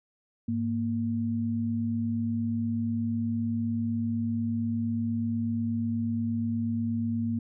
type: tone pair together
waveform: sine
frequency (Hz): 103.83 / 232.1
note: G#2 / A#3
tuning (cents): 0 / -7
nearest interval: octave + major second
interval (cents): 1393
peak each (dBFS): -32 / -27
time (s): 0.48-7.39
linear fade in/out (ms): 5
effects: none